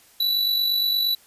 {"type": "tone with amplitude modulation", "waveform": "square", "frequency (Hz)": 3951, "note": "B7", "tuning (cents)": 0, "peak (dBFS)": -18, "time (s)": [0.2, 1.15], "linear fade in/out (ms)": 5, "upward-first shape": "sine", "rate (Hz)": 48.6, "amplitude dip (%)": 45, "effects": ["white hiss -54 dBFS RMS until 1.26 s", "resampled to 32000 Hz"]}